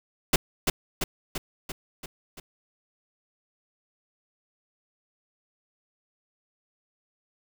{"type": "noise with echo", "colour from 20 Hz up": "pink", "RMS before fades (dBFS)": -18, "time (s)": [0.33, 0.36], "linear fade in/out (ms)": 5, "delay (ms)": 340, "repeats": 6, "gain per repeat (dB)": -4, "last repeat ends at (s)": 2.4, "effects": []}